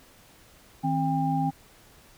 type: tone cluster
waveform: sine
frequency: 158.3 / 264.6 / 799 Hz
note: D#3 / C4 / G5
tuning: +30 / +20 / +33 cents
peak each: -27 / -28 / -27 dBFS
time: 0.83-1.51 s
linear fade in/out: 20 ms
effects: pink hiss -55 dBFS RMS until 2.17 s